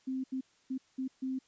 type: tone bursts at uneven times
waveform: sine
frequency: 261.6 Hz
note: C4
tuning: in tune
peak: -32 dBFS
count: 5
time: 0.07-0.24 / 0.32-0.41 / 0.7-0.78 / 0.98-1.08 / 1.22-1.39 s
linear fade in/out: 10 ms
effects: white hiss -68 dBFS RMS until 1.47 s + resampled to 16000 Hz

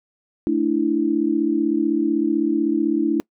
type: chord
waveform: sine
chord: A suspended fourth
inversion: none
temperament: equal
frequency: 220 / 293.7 / 329.6 Hz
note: A3 / D4 / E4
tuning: 0 / 0 / 0 cents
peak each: -25 / -20 / -20 dBFS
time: 0.47-3.2 s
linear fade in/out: 0 ms
effects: noise-tail reverb RT60 0.1 s tail -25 dB re dry

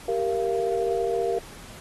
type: tone cluster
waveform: sine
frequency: 391 / 465.7 / 687 Hz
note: G4 / A#4 / F5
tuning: -4 / -2 / -29 cents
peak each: -27 / -25 / -29 dBFS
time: 0.08-1.39 s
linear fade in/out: 5 ms
effects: pink hiss -45 dBFS RMS until 1.8 s + AAC 32 kbps

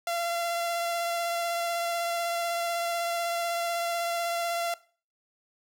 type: tone with vibrato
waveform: sawtooth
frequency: 684 Hz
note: F5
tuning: 36 cents flat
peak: -24 dBFS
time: 0.07-4.74 s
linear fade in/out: 2 ms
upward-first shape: sine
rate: 16 Hz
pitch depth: 13 cents each way
effects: noise-tail reverb RT60 0.4 s tail -19 dB re dry

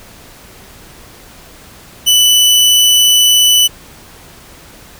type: tone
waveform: sawtooth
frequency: 2981 Hz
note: F#7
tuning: 12 cents sharp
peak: -3 dBFS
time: 2.06-3.68 s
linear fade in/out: 20 ms
effects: pink hiss -38 dBFS RMS until 4.99 s

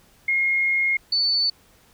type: tone pair in turn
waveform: sine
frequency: 2146 / 4494 Hz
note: C7 / C#8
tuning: +43 / +23 cents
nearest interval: octave + minor second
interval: 1280 cents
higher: second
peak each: -18 dBFS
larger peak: neither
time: 0.28-0.97 / 1.12-1.5 s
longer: first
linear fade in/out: 5 ms
effects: pink hiss -56 dBFS RMS until 1.93 s

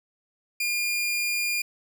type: tone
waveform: sawtooth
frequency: 2414 Hz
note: D7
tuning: 47 cents sharp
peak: -21 dBFS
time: 0.6-1.62 s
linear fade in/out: 5 ms
effects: none

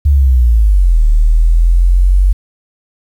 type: linear two-way sweep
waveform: sine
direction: down then up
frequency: 73.42 to 37.52 to 47.68 Hz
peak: -5 dBFS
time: 0.05-2.33 s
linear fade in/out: 10 ms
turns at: 1.05 s
effects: 7-bit

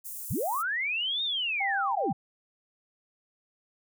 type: high-pass noise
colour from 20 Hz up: white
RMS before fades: -39 dBFS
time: 0.04-0.63 s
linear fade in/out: 20 ms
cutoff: 7900 Hz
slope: 24 dB/octave
type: linear two-way sweep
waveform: sine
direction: up then down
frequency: 53 to 3729 to 111.8 Hz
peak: -27 dBFS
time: 0.3-2.13 s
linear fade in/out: 10 ms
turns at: 1.23 s
type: tone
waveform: sine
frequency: 790 Hz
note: G5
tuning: 13 cents sharp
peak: -29 dBFS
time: 1.6-2.13 s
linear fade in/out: 10 ms
effects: none

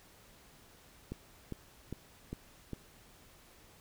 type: click train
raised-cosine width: 3 ms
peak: -26 dBFS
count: 5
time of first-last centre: 1.12-2.733 s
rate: 2.48 Hz
effects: pink hiss -60 dBFS RMS until 3.8 s

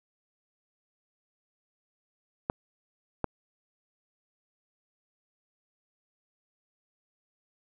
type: clicks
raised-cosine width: 1 ms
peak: -13 dBFS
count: 2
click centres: 2.499 / 3.243 s
effects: none

